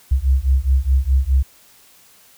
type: beating tone pair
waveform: sine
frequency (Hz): 64.2 / 69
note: C2 / C#2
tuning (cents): -32 / -7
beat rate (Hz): 4.8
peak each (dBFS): -16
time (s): 0.11-1.43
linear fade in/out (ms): 10
effects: white hiss -50 dBFS RMS until 2.37 s